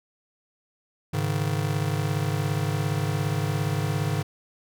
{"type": "chord", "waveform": "square", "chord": "Ab suspended fourth", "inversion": "none", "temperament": "just", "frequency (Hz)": [103.83, 138.43, 155.74], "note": ["Ab2", "Db3", "Eb3"], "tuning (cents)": [0, -2, 2], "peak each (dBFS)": -29, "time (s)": [1.13, 4.23], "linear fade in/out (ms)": 10, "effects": []}